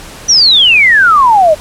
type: exponential sweep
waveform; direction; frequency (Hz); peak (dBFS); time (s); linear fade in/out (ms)
sine; down; 6000 to 589; -3; 0.28-1.55; 20
effects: pink hiss -30 dBFS RMS until 1.6 s + low-pass 11000 Hz 12 dB/octave